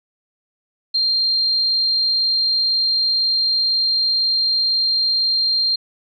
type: tone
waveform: sine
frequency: 4186 Hz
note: C8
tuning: in tune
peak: -15 dBFS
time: 0.94-5.76 s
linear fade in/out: 10 ms
effects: none